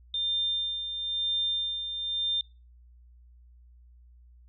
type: tone with tremolo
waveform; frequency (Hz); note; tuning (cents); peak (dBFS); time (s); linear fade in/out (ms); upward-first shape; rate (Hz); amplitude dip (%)
sine; 3600; A7; +39; -25; 0.14-2.41; 2; sine; 1; 55
effects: noise-tail reverb RT60 0.3 s tail -23 dB re dry + added 60 Hz sine -52 dBFS peak until 4.48 s

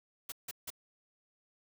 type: noise bursts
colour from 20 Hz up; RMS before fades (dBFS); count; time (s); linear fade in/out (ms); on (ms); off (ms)
white; -41; 3; 0.29-0.703; 5; 31; 160
effects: none

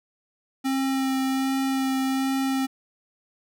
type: tone with vibrato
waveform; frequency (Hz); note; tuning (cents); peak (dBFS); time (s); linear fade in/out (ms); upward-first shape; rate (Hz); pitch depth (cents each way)
square; 266.4; C4; +31; -23; 0.64-2.67; 20; sine; 1.3; 11
effects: none

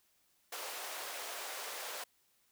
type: high-pass noise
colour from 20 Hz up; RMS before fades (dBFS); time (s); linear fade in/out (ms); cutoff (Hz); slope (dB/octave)
pink; -43; 0.52-2.04; 5; 500; 24
effects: white hiss -73 dBFS RMS until 2.51 s

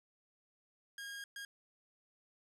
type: tone bursts at uneven times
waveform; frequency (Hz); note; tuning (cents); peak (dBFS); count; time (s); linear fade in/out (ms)
sawtooth; 1627; G#6; -36; -40; 2; 0.98-1.24 / 1.36-1.45; 2
effects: low-pass 12000 Hz 12 dB/octave + 12-bit

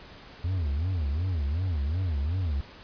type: tone with vibrato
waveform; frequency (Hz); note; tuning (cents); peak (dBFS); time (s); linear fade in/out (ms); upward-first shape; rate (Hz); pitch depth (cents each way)
triangle; 81; E2; -30; -23; 0.44-2.61; 5; sine; 2.7; 280
effects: pink hiss -48 dBFS RMS until 2.83 s + resampled to 11025 Hz

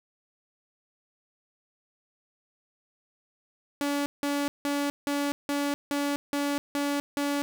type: tone bursts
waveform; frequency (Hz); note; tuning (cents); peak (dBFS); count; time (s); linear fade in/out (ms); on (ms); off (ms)
sawtooth; 285.8; D4; -47; -22; 9; 3.81-7.42; 0; 250; 170
effects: none

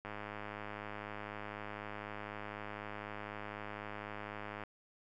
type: click train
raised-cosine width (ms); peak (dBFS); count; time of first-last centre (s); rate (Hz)
0.5; -28; 478; 0.05-4.637; 104
effects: none

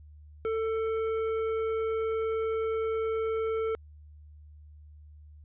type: tone with hard clipping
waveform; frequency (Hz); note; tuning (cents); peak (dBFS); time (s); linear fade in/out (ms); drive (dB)
sine; 445.2; A4; +20; -29; 0.45-3.75; 0; 9
effects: added 75 Hz sine -48 dBFS peak until 5.44 s + resampled to 8000 Hz

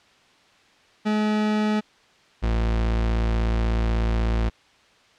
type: tone pair in turn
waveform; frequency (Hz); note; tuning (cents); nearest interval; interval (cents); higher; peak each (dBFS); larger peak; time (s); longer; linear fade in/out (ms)
40% pulse; 212.7 / 56.34; G#3 / A1; +42 / +42; octave + major seventh; 2300; first; -19; neither; 1.05-1.81 / 2.42-4.5; second; 20
effects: white hiss -56 dBFS RMS until 5.18 s + low-pass 4000 Hz 12 dB/octave

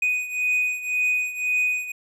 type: beating tone pair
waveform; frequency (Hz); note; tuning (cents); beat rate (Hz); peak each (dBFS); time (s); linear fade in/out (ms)
triangle; 2489 / 2490.9; D#7 / D#7; 0 / +1; 1.9; -21 / -25; 0.02-1.92; 5
effects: none

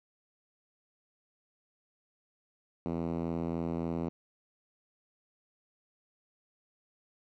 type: tone with band-pass filter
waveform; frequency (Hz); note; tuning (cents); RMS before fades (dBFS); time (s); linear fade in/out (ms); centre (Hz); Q
5% pulse; 83.5; E2; +23; -34; 2.86-4.09; 0; 210; 1.2
effects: none

